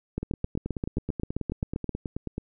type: two click trains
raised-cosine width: 3 ms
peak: -18 / -15 dBFS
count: 21 / 14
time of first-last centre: 0.23-2.381 / 0.18-1.893 s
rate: 9.3 / 7.59 Hz
effects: none